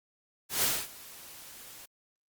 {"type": "noise with ADSR envelope", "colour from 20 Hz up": "white", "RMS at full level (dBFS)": -26, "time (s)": [0.49, 1.86], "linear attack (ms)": 140, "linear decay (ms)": 240, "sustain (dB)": -22, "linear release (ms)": 12, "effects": ["Opus 48 kbps"]}